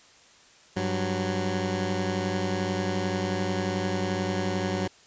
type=tone pair together; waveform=15% pulse; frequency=98 / 184.68 Hz; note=G2 / F#3; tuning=0 / -3 cents; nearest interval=major seventh; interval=1097 cents; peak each=-23 / -22 dBFS; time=0.76-4.88 s; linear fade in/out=10 ms; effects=white hiss -55 dBFS RMS until 5.06 s + resampled to 16000 Hz